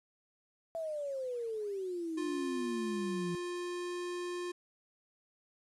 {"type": "exponential sweep", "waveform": "sine", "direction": "down", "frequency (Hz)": [668, 169.2], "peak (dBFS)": -35, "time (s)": [0.75, 3.35], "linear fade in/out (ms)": 0}
{"type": "tone with pitch glide", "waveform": "square", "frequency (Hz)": [351.7, 353.9], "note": ["F4", "F4"], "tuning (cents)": [12, 23], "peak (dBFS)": -37, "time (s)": [2.17, 4.52], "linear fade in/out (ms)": 10, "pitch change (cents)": 11, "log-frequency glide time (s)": [2.84, 3.96]}
{"effects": ["resampled to 24000 Hz", "10-bit"]}